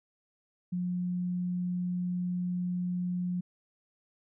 sine tone, 178.9 Hz, F3, 42 cents sharp, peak -29 dBFS, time 0.72-3.41 s, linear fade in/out 10 ms, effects none

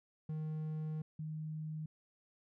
triangle / sine tone pair in turn, 155.56 / 155.56 Hz, D#3 / D#3, 0 / 0 cents, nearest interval unison, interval 0 cents, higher neither, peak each -35 / -39 dBFS, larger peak first, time 0.29-1.02 / 1.19-1.86 s, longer first, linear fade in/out 5 ms, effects none

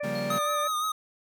harmonic tone, 587.3 Hz, D5, in tune, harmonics 1 / 2 / 3 / 4, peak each -30 / -47 / -40 / -43 dBFS, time 0-0.68 s, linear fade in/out 10 ms
40% pulse chord, G half-diminished seventh, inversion second, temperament equal with one note detuned, 138.59 / 174.61 / 196 / 234.7 Hz, Db3 / F3 / G3 / Bb3, 0 / 0 / 0 / +12 cents, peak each -37 / -38 / -35 / -35 dBFS, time 0.03-0.39 s, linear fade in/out 10 ms
triangle tone with exponential decay, 4291 Hz, C8, 43 cents sharp, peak -36 dBFS, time 0.15-0.66 s, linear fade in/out 5 ms, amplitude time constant 110 ms
square tone with vibrato, 1244.5 Hz, D#6, in tune, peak -27 dBFS, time 0.3-0.92 s, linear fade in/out 5 ms, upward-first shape sine, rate 5.8 Hz, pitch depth 40 cents each way
effects none

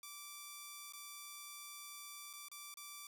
5% pulse tone with dropouts, 1167 Hz, D6, 11 cents flat, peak -37 dBFS, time 0.03-3.07 s, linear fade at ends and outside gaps 2 ms, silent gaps 0.924-0.934 / 2.331-2.335 / 2.485-2.515 / 2.741-2.771 s, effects none

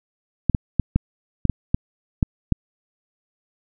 clicks, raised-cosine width 5 ms, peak -4 dBFS, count 9, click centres 0.497 / 0.548 / 0.797 / 0.96 / 1.453 / 1.497 / 1.745 / 2.228 / 2.523 s, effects none

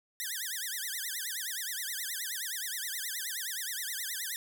5% pulse tone with vibrato, 1760 Hz, A6, in tune, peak -24 dBFS, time 0.2-4.36 s, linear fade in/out 0 ms, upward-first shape triangle, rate 9.5 Hz, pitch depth 290 cents each way, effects none

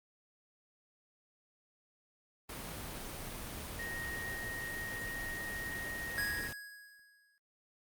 pink noise, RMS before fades -43 dBFS, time 2.49-6.53 s, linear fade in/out 5 ms
sine tone, 1868 Hz, A#6, 3 cents sharp, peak -39 dBFS, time 3.79-6.48 s, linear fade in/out 0 ms
square tone with exponential decay, 1661.2 Hz, G#6, in tune, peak -32 dBFS, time 6.18-7.38 s, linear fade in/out 0 ms, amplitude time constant 260 ms
effects Opus 32 kbps

